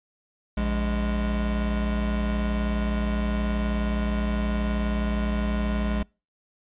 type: tone pair together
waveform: square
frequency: 58.08 / 206.6 Hz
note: A#1 / G#3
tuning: -6 / -9 cents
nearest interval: octave + minor seventh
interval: 2197 cents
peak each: -26 / -28 dBFS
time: 0.57-6.03 s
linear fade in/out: 5 ms
effects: noise-tail reverb RT60 0.3 s tail -26 dB re dry + resampled to 8000 Hz